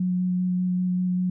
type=tone with vibrato; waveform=sine; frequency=181.6 Hz; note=F#3; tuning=32 cents flat; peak=-21 dBFS; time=0-1.3 s; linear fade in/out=5 ms; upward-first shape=square; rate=5.1 Hz; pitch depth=8 cents each way; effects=none